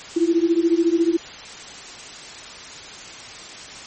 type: beating tone pair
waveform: sine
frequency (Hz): 329.1 / 343.1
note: E4 / F4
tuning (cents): -3 / -31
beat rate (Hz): 14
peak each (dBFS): -18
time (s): 0.16-1.17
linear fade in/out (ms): 10
effects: white hiss -37 dBFS RMS until 3.86 s + MP3 32 kbps